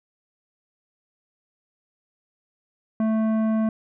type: tone with tanh clipping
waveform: triangle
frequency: 220 Hz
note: A3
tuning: in tune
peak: -21 dBFS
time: 3-3.69 s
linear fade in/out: 2 ms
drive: 16 dB
effects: none